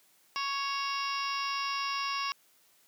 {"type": "harmonic tone with a mistuned harmonic", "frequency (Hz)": 554.4, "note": "C#5", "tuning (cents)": 0, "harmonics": [2, 3, 4, 5, 6, 7, 8, 9, 10], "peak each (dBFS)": [-33, -44, -41, -38, -47, -46, -50, -41, -40], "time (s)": [0.36, 2.32], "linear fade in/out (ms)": 0, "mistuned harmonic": 7, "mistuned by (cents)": -22, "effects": ["white hiss -65 dBFS RMS until 2.87 s", "high-pass 150 Hz 12 dB/octave"]}